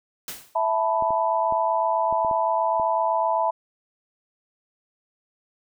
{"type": "noise with exponential decay", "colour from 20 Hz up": "white", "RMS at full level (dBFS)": -31, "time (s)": [0.28, 0.61], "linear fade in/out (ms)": 1, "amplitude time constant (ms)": 71}
{"type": "chord", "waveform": "sine", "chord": "E suspended fourth", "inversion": "none", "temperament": "equal", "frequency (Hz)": [659.3, 880, 987.8], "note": ["E5", "A5", "B5"], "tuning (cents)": [0, 0, 0], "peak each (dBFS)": -24, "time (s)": [0.55, 3.51], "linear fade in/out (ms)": 10}
{"type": "clicks", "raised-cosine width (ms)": 2, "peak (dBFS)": -24, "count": 7, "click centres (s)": [1.024, 1.106, 1.524, 2.126, 2.248, 2.312, 2.798]}
{"effects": []}